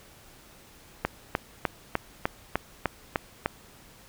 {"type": "click train", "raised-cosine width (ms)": 0.5, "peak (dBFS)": -9, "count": 9, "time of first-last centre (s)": [1.05, 3.46], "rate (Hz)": 3.32, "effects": ["pink hiss -53 dBFS RMS until 4.08 s"]}